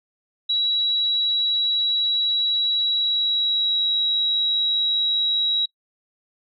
sine tone with pitch glide, 3896 to 3865 Hz, B7 to B7, -24 to -38 cents, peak -18 dBFS, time 0.49-5.66 s, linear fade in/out 10 ms, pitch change -14 cents, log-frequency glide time 2.81-3.95 s, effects noise-tail reverb RT60 0.1 s tail -23 dB re dry

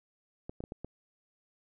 clicks, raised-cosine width 2 ms, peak -26 dBFS, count 5, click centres 0.495 / 0.605 / 0.639 / 0.721 / 0.846 s, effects none

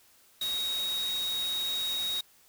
sine tone in noise, 3777 Hz, A#7, 22 cents sharp, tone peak -29 dBFS, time 0.41-2.21 s, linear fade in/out 5 ms, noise white, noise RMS -40 dBFS, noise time 0.41-2.21 s, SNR +8 dB, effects white hiss -61 dBFS RMS until 2.48 s

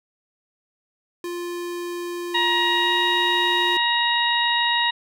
square tone with pitch glide, 349.2 to 353.1 Hz, F4 to F4, 0 to +19 cents, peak -28 dBFS, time 1.24-3.77 s, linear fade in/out 2 ms, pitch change +19 cents, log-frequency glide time 2.78-2.92 s
harmonic tone, 947 Hz, A#5, 27 cents sharp, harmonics 1 / 2 / 3 / 4, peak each -23 / -23 / -26 / -23 dBFS, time 2.34-4.91 s, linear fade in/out 10 ms
effects none

